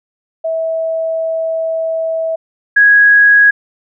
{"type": "tone pair in turn", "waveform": "sine", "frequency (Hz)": [650, 1658.4], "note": ["E5", "G#6"], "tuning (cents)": [-24, -3], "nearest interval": "octave + major third", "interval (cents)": 1621, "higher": "second", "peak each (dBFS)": [-14, -4], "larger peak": "second", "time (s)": [[0.44, 2.36], [2.76, 3.51]], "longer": "first", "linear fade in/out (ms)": 10, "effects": []}